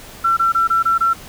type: tone bursts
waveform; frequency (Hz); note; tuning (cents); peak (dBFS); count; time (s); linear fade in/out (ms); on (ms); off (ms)
sine; 1349; E6; +40; -12; 6; 0.24-1.135; 10; 130; 23
effects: pink hiss -38 dBFS RMS until 1.28 s